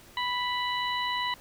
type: harmonic tone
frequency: 987.8 Hz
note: B5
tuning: in tune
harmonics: 1 / 2 / 3 / 4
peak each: -30 / -33 / -35 / -36 dBFS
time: 0.17-1.34 s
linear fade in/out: 2 ms
effects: pink hiss -53 dBFS RMS until 1.4 s